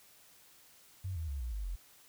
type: tone with pitch steps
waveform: sine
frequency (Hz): 93.5 / 80.46 / 69.24 / 59.59 / 51.28 / 44.13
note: F#2 / E2 / C#2 / A#1 / G#1 / F1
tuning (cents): +19 / -41 / -1 / +39 / -21 / +19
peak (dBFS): -35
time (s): 1.04-1.76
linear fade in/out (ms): 10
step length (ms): 120
effects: white hiss -61 dBFS RMS until 2.08 s